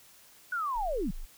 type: linear sweep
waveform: sine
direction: down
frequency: 1500 to 155.56 Hz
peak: -29 dBFS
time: 0.52-1.11 s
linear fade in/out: 5 ms
type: tone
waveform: sine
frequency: 25.96 Hz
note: G#0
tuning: in tune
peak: -35 dBFS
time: 0.75-1.26 s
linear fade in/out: 20 ms
effects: white hiss -57 dBFS RMS until 1.37 s